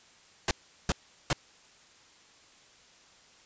pink noise bursts, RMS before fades -26 dBFS, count 3, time 0.48-1.33 s, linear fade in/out 2 ms, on 30 ms, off 380 ms, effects white hiss -58 dBFS RMS until 3.45 s + resampled to 16000 Hz

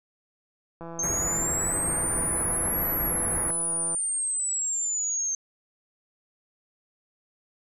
click train, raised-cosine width 1 ms, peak -26 dBFS, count 525, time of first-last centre 0.81-3.948 s, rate 167 Hz
sine exponential two-way sweep, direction up then down, 6310 to 11900 to 6310 Hz, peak -25 dBFS, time 0.99-5.35 s, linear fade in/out 2 ms, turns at 2.89 s
pink band-stop noise, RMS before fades -33 dBFS, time 1.03-3.51 s, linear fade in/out 2 ms, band 2100 to 9000 Hz, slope 48 dB/octave
effects resampled to 32000 Hz

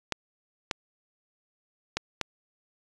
clicks, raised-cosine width 0.2 ms, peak -10 dBFS, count 4, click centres 0.123 / 0.712 / 1.97 / 2.213 s, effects resampled to 22050 Hz

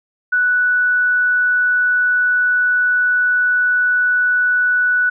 sine tone, 1480 Hz, F#6, in tune, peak -12 dBFS, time 0.32-5.1 s, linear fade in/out 10 ms, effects none

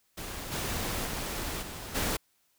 pink noise with level steps, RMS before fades -39 / -33 / -35 / -41 / -30 dBFS, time 0.17-2.17 s, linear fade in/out 10 ms, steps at 0.51 / 1.05 / 1.61 / 1.94 s, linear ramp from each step 20 ms, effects white hiss -71 dBFS RMS until 2.58 s

